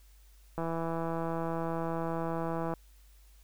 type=click train; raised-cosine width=1 ms; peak=-21 dBFS; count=357; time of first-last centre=0.58-2.738 s; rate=165 Hz; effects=added 50 Hz sine -55 dBFS peak until 3.43 s + white hiss -66 dBFS RMS until 3.43 s